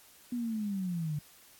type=linear sweep; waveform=sine; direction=down; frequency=246.8 to 144.3 Hz; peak=-31 dBFS; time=0.32-1.19 s; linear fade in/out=5 ms; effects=white hiss -58 dBFS RMS until 1.59 s + AAC 64 kbps